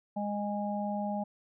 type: harmonic tone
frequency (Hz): 205.6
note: G#3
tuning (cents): -17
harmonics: 1 / 3 / 4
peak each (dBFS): -33 / -37 / -36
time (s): 0.16-1.24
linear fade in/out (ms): 10
effects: none